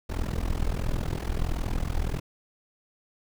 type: noise with amplitude modulation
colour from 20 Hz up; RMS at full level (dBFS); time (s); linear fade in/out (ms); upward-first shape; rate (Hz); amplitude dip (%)
brown; -24; 0.09-2.2; 10; sine; 41.5; 90
effects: none